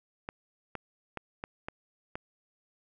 clicks, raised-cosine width 0.5 ms, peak -21 dBFS, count 6, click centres 0.289 / 0.753 / 1.173 / 1.439 / 1.685 / 2.155 s, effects none

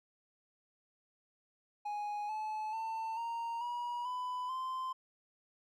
triangle tone with pitch steps, 830.6 / 861.9 / 894.3 / 928 / 963 / 999.2 / 1036.9 Hz, G#5 / A5 / A5 / A#5 / B5 / B5 / C6, 0 / -36 / +28 / -8 / -44 / +20 / -16 cents, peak -34 dBFS, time 1.85-4.93 s, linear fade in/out 10 ms, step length 440 ms, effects none

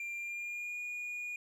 triangle tone with pitch glide, 2382 to 2442 Hz, D7 to D#7, +24 to -33 cents, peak -36 dBFS, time 0-1.36 s, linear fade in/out 2 ms, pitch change +43 cents, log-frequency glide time 0.15-0.8 s, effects none

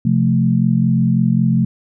sine chord, F major, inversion second, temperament equal, 130.81 / 174.61 / 220 Hz, C3 / F3 / A3, 0 / 0 / 0 cents, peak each -16 dBFS, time 0.05-1.65 s, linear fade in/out 5 ms, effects none

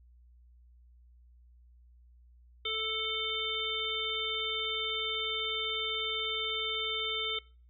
harmonic tone with a mistuned harmonic, 440 Hz, A4, in tune, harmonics 1 / 3 / 5 / 7 / 8, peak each -40 / -41 / -38 / -36 / -35 dBFS, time 2.65-7.39 s, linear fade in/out 5 ms, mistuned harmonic 8, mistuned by +35 cents, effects noise-tail reverb RT60 0.4 s tail -22 dB re dry + added 60 Hz sine -56 dBFS peak until 7.69 s

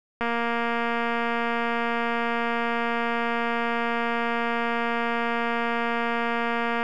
click train, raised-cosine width 0.5 ms, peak -12 dBFS, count 1550, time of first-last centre 0.21-6.83 s, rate 234 Hz, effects none

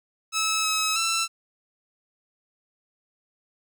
10% pulse tone with pitch steps, 1299 / 1285 / 1336 Hz, E6 / E6 / E6, -26 / -45 / +23 cents, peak -14 dBFS, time 0.32-1.28 s, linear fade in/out 50 ms, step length 320 ms, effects none

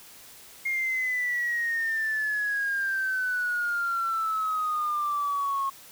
sine exponential sweep, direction down, 2138 to 1084 Hz, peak -24 dBFS, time 0.65-5.7 s, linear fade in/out 10 ms, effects tanh soft clip ceiling -20 dBFS + white hiss -49 dBFS RMS until 5.91 s

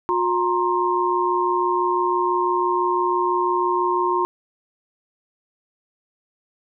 sine tone cluster, 358.7 / 932 / 1058 Hz, F4 / A#5 / C6, +46 / -1 / +19 cents, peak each -22 dBFS, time 0.09-4.25 s, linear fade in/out 0 ms, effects none

